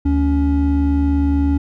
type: tone pair together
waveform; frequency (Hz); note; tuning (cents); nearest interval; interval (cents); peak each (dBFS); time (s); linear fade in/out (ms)
triangle; 74.51 / 281.3; D2 / C#4; +26 / +26; octave + major seventh; 2300; -14 / -14; 0.05-1.58; 10
effects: none